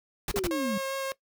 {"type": "noise bursts", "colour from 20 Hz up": "pink", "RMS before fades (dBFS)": -30, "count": 3, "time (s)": [0.28, 0.471], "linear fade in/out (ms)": 2, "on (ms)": 35, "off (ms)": 43}
{"type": "linear sweep", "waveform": "sine", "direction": "down", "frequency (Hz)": [414.7, 188.8], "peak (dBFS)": -28, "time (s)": [0.34, 0.78], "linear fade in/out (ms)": 5}
{"type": "tone with vibrato", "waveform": "sawtooth", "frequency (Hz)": 540, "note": "C#5", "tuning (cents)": -45, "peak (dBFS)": -26, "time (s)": [0.51, 1.12], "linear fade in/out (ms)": 0, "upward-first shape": "sine", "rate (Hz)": 5, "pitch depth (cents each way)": 10}
{"effects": ["noise-tail reverb RT60 0.1 s tail -19 dB re dry"]}